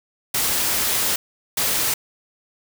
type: noise bursts at uneven times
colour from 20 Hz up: white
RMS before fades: -21 dBFS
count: 2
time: 0.34-1.16 / 1.57-1.94 s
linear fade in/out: 5 ms
effects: none